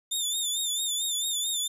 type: tone with vibrato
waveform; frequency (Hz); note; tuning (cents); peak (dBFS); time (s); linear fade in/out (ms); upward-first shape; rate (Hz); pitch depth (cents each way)
20% pulse; 3584; A7; +31; -21; 0.11-1.68; 10; triangle; 4.5; 90
effects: none